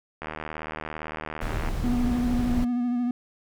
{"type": "click train", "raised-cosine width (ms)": 0.5, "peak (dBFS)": -18, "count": 115, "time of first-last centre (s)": [0.22, 1.687], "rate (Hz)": 77.7}
{"type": "noise", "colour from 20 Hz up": "brown", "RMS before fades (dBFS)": -28, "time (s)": [1.41, 2.65], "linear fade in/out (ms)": 10}
{"type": "tone with vibrato", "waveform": "triangle", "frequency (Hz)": 243.6, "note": "B3", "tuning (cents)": -24, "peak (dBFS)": -21, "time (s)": [1.84, 3.11], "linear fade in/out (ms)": 2, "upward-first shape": "sine", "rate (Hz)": 13, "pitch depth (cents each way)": 30}
{"effects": []}